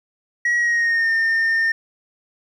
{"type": "tone with pitch glide", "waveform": "sine", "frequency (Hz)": [1912, 1815.1], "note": ["A#6", "A#6"], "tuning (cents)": [43, -47], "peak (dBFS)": -13, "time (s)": [0.45, 1.72], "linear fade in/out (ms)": 5, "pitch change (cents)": -90, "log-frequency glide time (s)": [0.57, 1.11], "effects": ["tanh soft clip ceiling -15 dBFS", "9-bit"]}